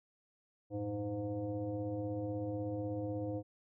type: tone with frequency modulation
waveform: sine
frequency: 311.1 Hz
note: D#4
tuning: in tune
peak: -35 dBFS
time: 0.7-3.43 s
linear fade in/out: 50 ms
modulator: 202 Hz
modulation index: 1.3
effects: none